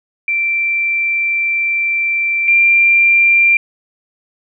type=tone pair in turn; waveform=sine; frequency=2349 / 2374 Hz; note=D7 / D7; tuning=0 / +18 cents; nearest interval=unison; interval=18 cents; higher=second; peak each=-13 / -7 dBFS; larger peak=second; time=0.28-2.48 / 2.48-3.57 s; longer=first; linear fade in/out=2 ms; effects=none